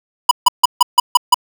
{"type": "tone bursts", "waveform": "square", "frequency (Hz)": 985, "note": "B5", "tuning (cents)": -5, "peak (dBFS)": -5, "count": 7, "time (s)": [0.29, 1.344], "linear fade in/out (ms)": 5, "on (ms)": 22, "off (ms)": 150, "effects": []}